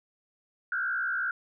sine tone with frequency modulation, 1492 Hz, F#6, 14 cents sharp, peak -27 dBFS, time 0.72-1.31 s, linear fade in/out 2 ms, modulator 62.4 Hz, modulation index 1.6, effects none

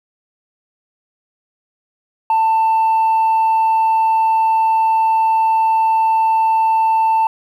sine tone, 890 Hz, A5, 20 cents sharp, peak -9 dBFS, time 2.3-7.27 s, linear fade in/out 2 ms, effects tanh soft clip ceiling -10 dBFS + 8-bit

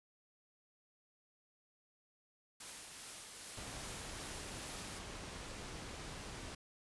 white noise with tremolo, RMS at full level -48 dBFS, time 2.6-4.99 s, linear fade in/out 5 ms, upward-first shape triangle, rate 2.5 Hz, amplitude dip 30%
pink low-pass noise, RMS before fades -48 dBFS, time 3.57-6.55 s, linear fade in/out 5 ms, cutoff 9900 Hz, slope 12 dB/octave
effects resampled to 24000 Hz

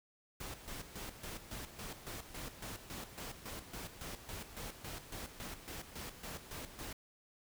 pink noise with tremolo, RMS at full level -45 dBFS, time 0.4-6.93 s, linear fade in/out 5 ms, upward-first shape square, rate 3.6 Hz, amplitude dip 65%, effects none

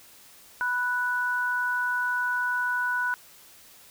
sine tone pair together, 987.8 / 1480 Hz, B5 / F#6, 0 / 0 cents, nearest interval perfect fifth, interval 700 cents, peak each -30 / -25 dBFS, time 0.61-3.14 s, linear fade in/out 0 ms, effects white hiss -52 dBFS RMS until 3.9 s

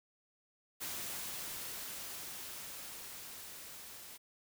white noise with level ramp, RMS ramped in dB -41 to -51 dBFS, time 0.8-4.18 s, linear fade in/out 20 ms, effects none

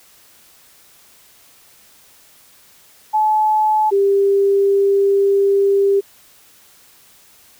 sine tone pair in turn, 860 / 396.6 Hz, A5 / G4, -40 / +20 cents, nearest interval octave + minor second, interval 1340 cents, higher first, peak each -12 / -11 dBFS, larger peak second, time 3.13-3.91 / 3.91-6.01 s, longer second, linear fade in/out 20 ms, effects white hiss -49 dBFS RMS until 7.59 s

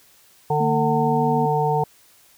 harmonic tone, 150 Hz, D3, 37 cents sharp, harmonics 1 / 3 / 5 / 6, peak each -23 / -23 / -23 / -23 dBFS, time 0.5-1.84 s, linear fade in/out 5 ms
sine tone with pitch glide, 227.5 to 238.1 Hz, A#3 to A#3, -42 to +37 cents, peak -23 dBFS, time 0.6-1.46 s, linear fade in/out 5 ms, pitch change +79 cents, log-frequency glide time 0.85-1.23 s
effects white hiss -54 dBFS RMS until 2.37 s

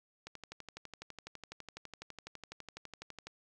click train, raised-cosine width 0.2 ms, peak -28 dBFS, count 37, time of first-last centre 0.27-3.27 s, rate 12 Hz, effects none

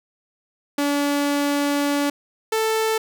sawtooth tone pair in turn, 286.7 / 441.7 Hz, D4 / A4, -42 / +7 cents, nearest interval perfect fifth, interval 749 cents, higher second, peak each -15 dBFS, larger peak neither, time 0.78-2.1 / 2.52-2.98 s, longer first, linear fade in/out 5 ms, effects none

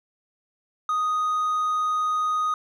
triangle tone with hard clipping, 1244.5 Hz, D#6, in tune, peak -22 dBFS, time 0.89-2.54 s, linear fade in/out 2 ms, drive 5 dB, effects none

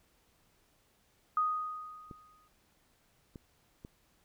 sine tone with exponential decay, 1244.5 Hz, D#6, in tune, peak -25 dBFS, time 1.37-2.48 s, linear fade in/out 2 ms, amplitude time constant 240 ms
clicks, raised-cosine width 3 ms, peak -33 dBFS, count 3, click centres 2.112 / 3.358 / 3.849 s
effects pink hiss -70 dBFS RMS until 4.24 s

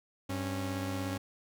sawtooth tone pair together, 97.02 / 274.4 Hz, G2 / C#4, -17 / -17 cents, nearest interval octave + tritone, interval 1800 cents, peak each -32 / -32 dBFS, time 0.29-1.18 s, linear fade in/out 10 ms, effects none

